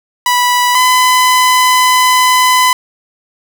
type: tone pair in turn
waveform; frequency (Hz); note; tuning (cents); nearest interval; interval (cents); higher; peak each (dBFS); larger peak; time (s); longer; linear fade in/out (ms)
sawtooth; 984 / 1008.7; B5 / B5; -7 / +36; unison; 43; second; -5 / -3; second; 0.26-0.75 / 0.75-2.73; second; 2
effects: none